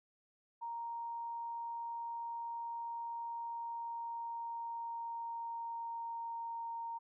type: tone with pitch glide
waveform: sine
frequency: 932.3 to 925.3 Hz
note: A#5 to A#5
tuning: 0 to -13 cents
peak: -39 dBFS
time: 0.61-6.99 s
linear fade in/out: 20 ms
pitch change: -13 cents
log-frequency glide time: 3.37-6.74 s
effects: none